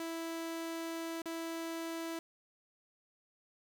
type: tone with dropouts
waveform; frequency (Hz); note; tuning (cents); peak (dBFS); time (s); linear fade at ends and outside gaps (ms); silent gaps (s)
sawtooth; 329.6; E4; 0; -34; 0-2.19; 2; 1.219-1.257
effects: 10-bit